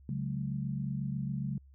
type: chord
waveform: sine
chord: C# suspended fourth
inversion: none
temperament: equal with one note detuned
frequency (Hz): 138.59 / 185 / 212.9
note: C#3 / F#3 / G#3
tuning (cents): 0 / 0 / +43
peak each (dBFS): -34 / -38 / -39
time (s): 0.09-1.58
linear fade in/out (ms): 2
effects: added 68 Hz sine -54 dBFS peak until 1.74 s